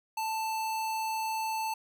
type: tone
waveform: square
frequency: 883 Hz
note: A5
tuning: 6 cents sharp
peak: -31 dBFS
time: 0.17-1.74 s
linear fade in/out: 5 ms
effects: none